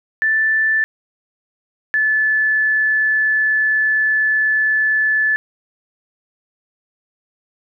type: tone pair in turn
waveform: sine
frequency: 1760 / 1735.8 Hz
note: A6 / A6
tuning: 0 / -24 cents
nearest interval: unison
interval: 24 cents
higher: first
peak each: -13 dBFS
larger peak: neither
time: 0.22-0.84 / 1.94-5.36 s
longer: second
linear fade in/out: 0 ms
effects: none